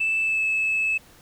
sine tone with pitch glide, 2637 to 2605 Hz, E7 to E7, 0 to -21 cents, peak -19 dBFS, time 0-0.98 s, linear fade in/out 10 ms, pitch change -21 cents, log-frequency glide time 0.22-0.44 s, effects tanh soft clip ceiling -17 dBFS + pink hiss -52 dBFS RMS until 1.21 s

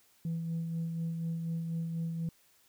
sine tone with tremolo, 165.3 Hz, E3, 5 cents sharp, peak -29 dBFS, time 0.25-2.29 s, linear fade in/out 2 ms, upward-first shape sine, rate 4.1 Hz, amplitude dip 40%, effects tanh soft clip ceiling -29 dBFS + white hiss -66 dBFS RMS until 2.68 s

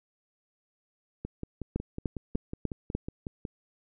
two click trains, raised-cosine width 3 ms, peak -16 / -22 dBFS, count 5 / 13, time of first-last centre 1.76-2.95 / 1.25-3.452 s, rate 3.36 / 5.45 Hz, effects none

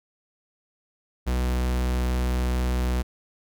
45% pulse tone, 62.2 Hz, B1, 13 cents sharp, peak -22 dBFS, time 1.26-3.03 s, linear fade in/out 20 ms, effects none

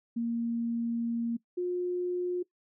sine tone pair in turn, 233.1 / 357.6 Hz, A#3 / F4, 0 / +41 cents, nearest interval perfect fifth, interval 741 cents, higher second, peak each -28 dBFS, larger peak neither, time 0.16-1.37 / 1.57-2.43 s, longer first, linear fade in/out 10 ms, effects noise-tail reverb RT60 0.1 s tail -20 dB re dry

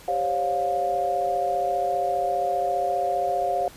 sine tone cluster, 392.5 / 529 / 564 / 708 Hz, G4 / C5 / C#5 / F5, +2 / +19 / +30 / +23 cents, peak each -32 / -30 / -30 / -23 dBFS, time 0.08-3.68 s, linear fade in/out 2 ms, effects pink hiss -47 dBFS RMS until 3.76 s + resampled to 32000 Hz

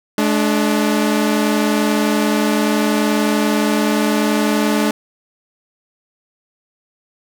sawtooth tone pair together, 213 / 293.7 Hz, G#3 / D4, +44 / 0 cents, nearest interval tritone, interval 556 cents, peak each -12 / -14 dBFS, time 0.18-4.91 s, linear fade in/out 2 ms, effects none

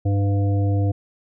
harmonic tone, 100 Hz, G2, 35 cents sharp, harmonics 1 / 3 / 5 / 7, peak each -17 / -27 / -31 / -34 dBFS, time 0.05-0.92 s, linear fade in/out 10 ms, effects none

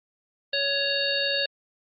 harmonic tone with a mistuned harmonic, 558 Hz, C#5, 11 cents sharp, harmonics 1 / 3 / 5 / 7 / 8, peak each -29 / -29 / -29 / -29 / -29 dBFS, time 0.53-1.46 s, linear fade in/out 5 ms, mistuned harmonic 7, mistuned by -79 cents, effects MP3 32 kbps

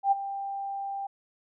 sine tone with ADSR envelope, 791 Hz, G5, 15 cents sharp, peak -17 dBFS, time 0.03-1.07 s, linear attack 86 ms, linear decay 20 ms, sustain -14 dB, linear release 7 ms, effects none

